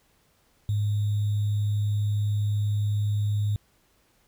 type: tone with sample-and-hold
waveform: sine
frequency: 103.83 Hz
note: G#2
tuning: in tune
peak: -22 dBFS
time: 0.69-3.56 s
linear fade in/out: 0 ms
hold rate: 3675 Hz
effects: pink hiss -65 dBFS RMS until 4.27 s